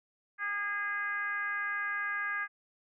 sine tone with frequency modulation, 1638 Hz, G#6, 24 cents flat, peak -31 dBFS, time 0.38-2.48 s, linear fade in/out 50 ms, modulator 419 Hz, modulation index 0.95, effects none

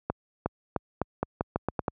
accelerating click train, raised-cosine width 1 ms, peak -12 dBFS, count 10, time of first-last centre 0.1-1.882 s, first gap 360 ms, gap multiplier 0.84, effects high-pass 60 Hz 12 dB/octave

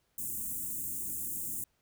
white band-stop noise, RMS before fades -37 dBFS, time 0.18-1.64 s, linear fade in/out 2 ms, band 340 to 7200 Hz, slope 48 dB/octave, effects pink hiss -75 dBFS RMS until 1.81 s

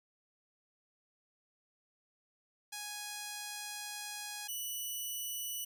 5% pulse tone pair in turn, 830.6 / 2960 Hz, G#5 / F#7, 0 / 0 cents, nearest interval octave + minor seventh, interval 2200 cents, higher second, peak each -29 / -29 dBFS, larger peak neither, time 2.72-4.48 / 4.48-5.65 s, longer first, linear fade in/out 10 ms, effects none

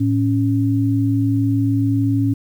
sine tone pair together, 110.23 / 277.2 Hz, A2 / C#4, +4 / 0 cents, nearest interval octave + major third, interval 1596 cents, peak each -17 dBFS, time 0-2.34 s, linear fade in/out 10 ms, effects 8-bit

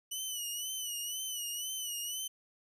15% pulse tone with vibrato, 2960 Hz, F#7, in tune, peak -29 dBFS, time 0.11-2.28 s, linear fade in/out 10 ms, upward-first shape sine, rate 2 Hz, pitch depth 71 cents each way, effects none

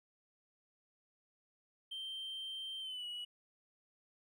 triangle tone with pitch glide, 3136 to 2926 Hz, G7 to F#7, 0 to -20 cents, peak -39 dBFS, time 1.91-3.25 s, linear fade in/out 10 ms, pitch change -120 cents, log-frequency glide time 2.8-3.05 s, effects tanh soft clip ceiling -35 dBFS

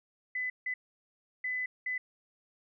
sine tone bursts at uneven times, 2007 Hz, B6, 27 cents sharp, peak -31 dBFS, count 4, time 0.35-0.5 / 0.66-0.74 / 1.44-1.66 / 1.86-1.98 s, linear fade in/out 5 ms, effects none

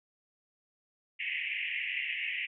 pink band-pass noise, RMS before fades -35 dBFS, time 1.19-2.47 s, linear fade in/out 20 ms, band 1900 to 2900 Hz, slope 96 dB/octave, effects none

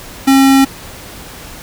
square tone, 270 Hz, C#4, 45 cents flat, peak -6 dBFS, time 0.27-0.65 s, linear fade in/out 10 ms, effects pink hiss -32 dBFS RMS until 1.62 s

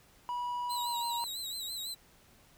triangle tone with pitch glide, 974 to 945.2 Hz, B5 to A#5, -24 to +24 cents, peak -31 dBFS, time 0.29-1.24 s, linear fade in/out 0 ms, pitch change -52 cents, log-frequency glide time 0.77-0.99 s
sawtooth tone with vibrato, 3946 Hz, B7, 2 cents flat, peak -34 dBFS, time 0.69-1.95 s, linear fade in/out 20 ms, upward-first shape sine, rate 6 Hz, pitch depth 77 cents each way
effects pink hiss -62 dBFS RMS until 2.57 s

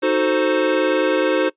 square chord, D# diminished seventh, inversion none, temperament equal, 311.1 / 370 / 440 / 523.3 Hz, D#4 / F#4 / A4 / C5, 0 / 0 / 0 / 0 cents, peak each -22 / -22 / -24 / -20 dBFS, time 0.02-1.5 s, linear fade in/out 20 ms, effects noise-tail reverb RT60 0.1 s tail -20 dB re dry + resampled to 8000 Hz

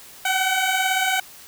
15% pulse beating tone pair, 744 / 762 Hz, F#5 / G5, +9 / -49 cents, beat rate 18 Hz, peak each -18 / -14 dBFS, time 0.25-1.2 s, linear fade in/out 5 ms, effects white hiss -44 dBFS RMS until 1.47 s

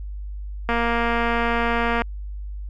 click train, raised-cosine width 0.5 ms, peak -8 dBFS, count 312, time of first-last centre 0.69-2.019 s, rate 234 Hz, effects added 50 Hz sine -29 dBFS peak until 2.69 s

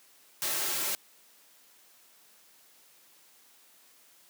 white noise with comb filter, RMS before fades -31 dBFS, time 0.42-0.95 s, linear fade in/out 0 ms, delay 4.1 ms, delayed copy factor -0.65, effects white hiss -60 dBFS RMS until 4.29 s + high-pass 200 Hz 12 dB/octave

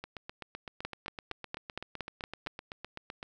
two click trains, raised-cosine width 0.3 ms, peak -24 / -19 dBFS, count 26 / 8, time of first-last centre 0.04-3.229 / 0.85-2.47 s, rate 7.84 / 4.32 Hz, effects none

